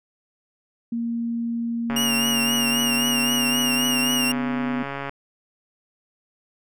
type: tone with pitch glide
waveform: sine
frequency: 233.1 to 248.4 Hz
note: A#3 to B3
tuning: 0 to +10 cents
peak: -23 dBFS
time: 0.92-4.83 s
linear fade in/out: 5 ms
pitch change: +110 cents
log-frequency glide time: 2.32-3.95 s
type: click train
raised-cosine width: 0.5 ms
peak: -15 dBFS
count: 445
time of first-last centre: 1.9-5.094 s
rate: 139 Hz
type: tone with vibrato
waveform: sawtooth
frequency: 2831 Hz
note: F7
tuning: 23 cents sharp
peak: -18 dBFS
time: 1.96-4.32 s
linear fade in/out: 5 ms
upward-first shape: triangle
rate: 3.8 Hz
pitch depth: 65 cents each way
effects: none